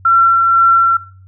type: tone with tremolo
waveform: sine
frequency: 1357 Hz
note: E6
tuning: 50 cents sharp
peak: -6 dBFS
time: 0.05-0.97 s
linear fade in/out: 5 ms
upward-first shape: sine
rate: 2 Hz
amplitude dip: 30%
effects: noise-tail reverb RT60 0.5 s tail -20 dB re dry + added 94 Hz sine -38 dBFS peak until 1.27 s